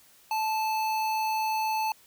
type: tone with notch filter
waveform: square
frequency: 874 Hz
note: A5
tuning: 12 cents flat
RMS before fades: -28 dBFS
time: 0.31-1.92 s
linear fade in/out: 2 ms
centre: 8400 Hz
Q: 1.5
effects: white hiss -58 dBFS RMS until 2.06 s